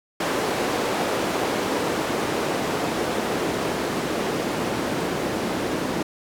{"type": "noise with band-pass filter sweep", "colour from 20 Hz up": "white", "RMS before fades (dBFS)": -25, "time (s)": [0.2, 6.03], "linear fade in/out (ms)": 5, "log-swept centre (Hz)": [420, 260], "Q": 0.96, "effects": []}